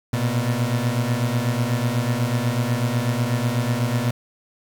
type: beating tone pair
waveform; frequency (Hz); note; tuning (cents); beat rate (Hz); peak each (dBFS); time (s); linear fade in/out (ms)
30% pulse; 116.54 / 124.64; A#2 / B2; 0 / +16; 8.1; -20; 0.13-4.11; 5
effects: 7-bit